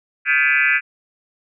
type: tone with frequency modulation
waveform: sine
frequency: 2002 Hz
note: B6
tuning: 23 cents sharp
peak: -13 dBFS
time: 0.25-0.81 s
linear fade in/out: 50 ms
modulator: 142 Hz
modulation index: 3.8
effects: none